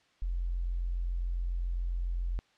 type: tone with tanh clipping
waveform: triangle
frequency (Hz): 43.65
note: F1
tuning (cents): 0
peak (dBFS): -29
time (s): 0.22-2.39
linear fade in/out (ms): 0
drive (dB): 3
effects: white hiss -67 dBFS RMS until 2.57 s + low-pass 4000 Hz 12 dB/octave